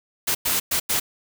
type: noise bursts at uneven times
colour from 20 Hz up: white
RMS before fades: -22 dBFS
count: 4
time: 0.27-0.35 / 0.45-0.6 / 0.71-0.8 / 0.89-1 s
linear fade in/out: 10 ms
effects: none